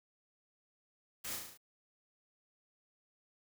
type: noise with echo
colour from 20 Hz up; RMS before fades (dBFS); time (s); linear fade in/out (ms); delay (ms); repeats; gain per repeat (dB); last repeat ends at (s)
white; -42; 1.24-1.36; 10; 36; 6; -3; 1.576
effects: none